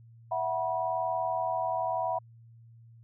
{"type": "chord", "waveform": "sine", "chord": "E suspended second", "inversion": "none", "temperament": "equal with one note detuned", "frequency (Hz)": [659.3, 740, 971.9], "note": ["E5", "F#5", "B5"], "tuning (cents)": [0, 0, -28], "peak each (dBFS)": -32, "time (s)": [0.31, 2.19], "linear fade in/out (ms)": 10, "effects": ["added 115 Hz sine -51 dBFS peak until 3.03 s"]}